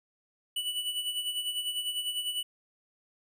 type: tone with tremolo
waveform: square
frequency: 2961 Hz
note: F#7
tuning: 1 cent sharp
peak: -29 dBFS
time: 0.56-2.43 s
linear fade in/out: 5 ms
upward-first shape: sine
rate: 10 Hz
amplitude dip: 60%
effects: none

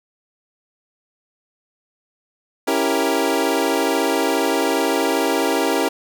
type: chord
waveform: 25% pulse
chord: C# diminished seventh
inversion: none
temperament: equal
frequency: 277.2 / 329.6 / 392 / 466.2 Hz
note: C#4 / E4 / G4 / Bb4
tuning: 0 / 0 / 0 / 0 cents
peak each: -19 dBFS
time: 2.67-5.89 s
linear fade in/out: 10 ms
effects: none

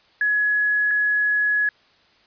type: tone pair in turn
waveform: sine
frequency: 1686 / 1686 Hz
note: G#6 / G#6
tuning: +26 / +26 cents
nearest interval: unison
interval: 0 cents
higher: neither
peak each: -17 dBFS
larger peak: neither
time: 0.21-0.91 / 0.91-1.69 s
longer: second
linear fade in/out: 2 ms
effects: white hiss -57 dBFS RMS until 2.26 s + resampled to 11025 Hz

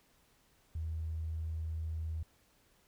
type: tone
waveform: triangle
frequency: 80.1 Hz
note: E2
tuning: 49 cents flat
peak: -31 dBFS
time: 0.75-2.23 s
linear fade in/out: 5 ms
effects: tanh soft clip ceiling -33 dBFS + pink hiss -69 dBFS RMS until 2.87 s

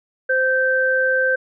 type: tone pair together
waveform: sine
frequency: 519.6 / 1557 Hz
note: C5 / G6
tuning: -12 / -12 cents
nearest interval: octave + perfect fifth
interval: 1900 cents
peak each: -19 / -17 dBFS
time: 0.29-1.36 s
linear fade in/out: 10 ms
effects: none

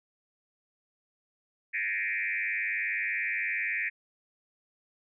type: tone with frequency modulation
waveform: sine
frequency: 2093 Hz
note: C7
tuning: in tune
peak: -28 dBFS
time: 1.73-3.9 s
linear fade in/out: 20 ms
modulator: 99.1 Hz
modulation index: 3.6
effects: none

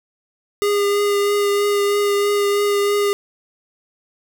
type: tone with vibrato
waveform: square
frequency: 407.2 Hz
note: G#4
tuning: 34 cents flat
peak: -16 dBFS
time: 0.62-3.13 s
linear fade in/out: 0 ms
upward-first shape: triangle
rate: 3.1 Hz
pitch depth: 17 cents each way
effects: none

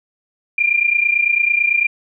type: tone pair together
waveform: sine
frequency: 2374 / 2403 Hz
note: D7 / D7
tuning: +18 / +39 cents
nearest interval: unison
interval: 21 cents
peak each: -17 / -15 dBFS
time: 0.58-1.87 s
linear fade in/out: 5 ms
effects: none

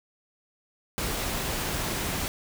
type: noise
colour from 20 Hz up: pink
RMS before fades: -30 dBFS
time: 0.98-2.28 s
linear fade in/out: 0 ms
effects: none

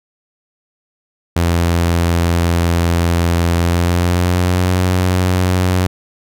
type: tone with pitch glide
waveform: sawtooth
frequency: 85.3 to 91.42 Hz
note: F2 to F#2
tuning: -40 to -20 cents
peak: -8 dBFS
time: 1.36-5.87 s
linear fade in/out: 5 ms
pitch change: +120 cents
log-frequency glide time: 3.54-4.76 s
effects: none

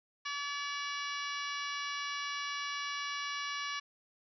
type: harmonic tone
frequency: 572 Hz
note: D5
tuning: 46 cents flat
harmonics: 2 / 3 / 4 / 5 / 6 / 7 / 8 / 9 / 10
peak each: -40 / -42 / -43 / -44 / -48 / -47 / -53 / -49 / -49 dBFS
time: 0.25-3.8 s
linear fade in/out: 10 ms
effects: none

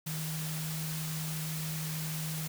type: tone in noise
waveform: sine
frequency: 157.4 Hz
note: D#3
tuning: 20 cents sharp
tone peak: -35 dBFS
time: 0.06-2.48 s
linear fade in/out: 10 ms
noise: white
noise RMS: -40 dBFS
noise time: 0.06-2.48 s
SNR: +2 dB
effects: none

